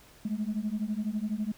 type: beating tone pair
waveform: sine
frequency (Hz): 206.5 / 218.5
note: G#3 / A3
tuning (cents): -10 / -12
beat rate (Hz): 12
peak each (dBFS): -31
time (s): 0.25-1.52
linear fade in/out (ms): 5
effects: tanh soft clip ceiling -23 dBFS + pink hiss -56 dBFS RMS until 1.57 s